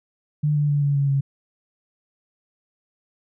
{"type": "tone with pitch steps", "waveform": "sine", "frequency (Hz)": [149.3, 146.99, 144.71, 142.48, 140.27, 138.1], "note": ["D3", "D3", "D3", "C#3", "C#3", "C#3"], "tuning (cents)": [29, 2, -25, 48, 21, -6], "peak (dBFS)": -17, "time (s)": [0.43, 1.21], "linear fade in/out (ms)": 10, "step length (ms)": 130, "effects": []}